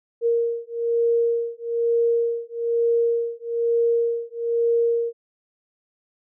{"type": "beating tone pair", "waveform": "sine", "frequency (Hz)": [466.2, 467.3], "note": ["A#4", "A#4"], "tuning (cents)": [0, 4], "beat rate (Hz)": 1.1, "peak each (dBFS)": [-22, -22], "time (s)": [0.21, 5.13], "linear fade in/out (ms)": 50, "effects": []}